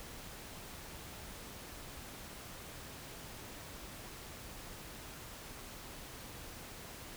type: silence
effects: pink hiss -49 dBFS RMS until 7.16 s